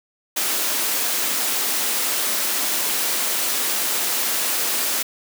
white high-pass noise, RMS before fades -22 dBFS, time 0.36-5.03 s, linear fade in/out 10 ms, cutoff 220 Hz, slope 24 dB/octave, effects none

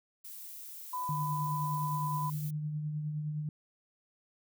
violet noise, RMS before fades -46 dBFS, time 0.24-2.51 s, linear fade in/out 10 ms
sine tone, 1000 Hz, B5, 21 cents sharp, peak -33 dBFS, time 0.93-2.3 s, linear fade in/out 5 ms
sine tone with tremolo, 151.2 Hz, D#3, 49 cents flat, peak -31 dBFS, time 1.09-3.49 s, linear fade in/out 2 ms, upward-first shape triangle, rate 9.7 Hz, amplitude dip 40%
effects none

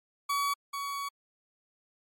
40% pulse tone pair in turn, 1134 / 1126.2 Hz, C#6 / C#6, +39 / +27 cents, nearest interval unison, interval 12 cents, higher first, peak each -26 / -32 dBFS, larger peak first, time 0.29-0.54 / 0.73-1.09 s, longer second, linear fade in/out 10 ms, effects MP3 64 kbps

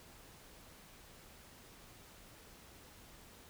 silence, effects pink hiss -58 dBFS RMS until 3.49 s

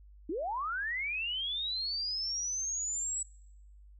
sine linear sweep, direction up, 281.7 to 7870 Hz, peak -32 dBFS, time 0.29-3.23 s, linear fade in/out 5 ms, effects noise-tail reverb RT60 0.9 s tail -24 dB re dry + added 50 Hz sine -52 dBFS peak until 3.99 s

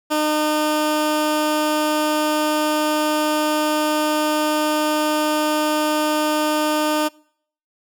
15% pulse tone, 304.5 Hz, D#4, 37 cents flat, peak -11 dBFS, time 0.1-7.09 s, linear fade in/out 20 ms, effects noise-tail reverb RT60 0.6 s tail -24 dB re dry

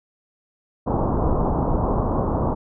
pink low-pass noise, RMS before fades -21 dBFS, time 0.86-2.55 s, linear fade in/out 20 ms, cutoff 1100 Hz, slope 48 dB/octave, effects none

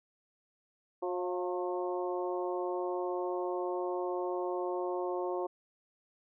harmonic tone with a mistuned harmonic, 180.2 Hz, F#3, 45 cents flat, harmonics 2 / 3 / 4 / 5 / 6, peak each -34 / -38 / -40 / -42 / -44 dBFS, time 1.02-5.47 s, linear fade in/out 10 ms, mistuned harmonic 4, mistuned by -34 cents, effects none

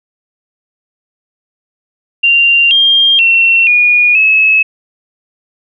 sine tone with pitch steps, 2776 / 3208 / 2714 / 2445 / 2584 Hz, F7 / G7 / E7 / D#7 / E7, -11 / +39 / +50 / -31 / -35 cents, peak -5 dBFS, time 2.23-4.63 s, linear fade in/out 10 ms, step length 480 ms, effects none

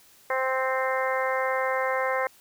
harmonic tone, 261.6 Hz, C4, in tune, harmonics 2 / 3 / 4 / 5 / 6 / 7 / 8, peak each -27 / -32 / -30 / -35 / -35 / -33 / -34 dBFS, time 0.3-2.27 s, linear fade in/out 2 ms, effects white hiss -56 dBFS RMS until 2.4 s

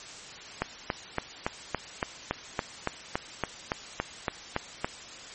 click train, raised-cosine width 0.5 ms, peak -11 dBFS, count 16, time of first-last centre 0.62-4.845 s, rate 3.55 Hz, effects white hiss -44 dBFS RMS until 5.34 s + MP3 32 kbps

